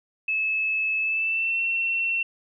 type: tone with pitch glide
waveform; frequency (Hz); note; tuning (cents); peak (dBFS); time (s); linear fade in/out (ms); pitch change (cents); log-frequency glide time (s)
sine; 2600 to 2709; E7 to E7; -24 to +47; -22; 0.28-2.23; 5; +71; 0.99-1.6
effects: none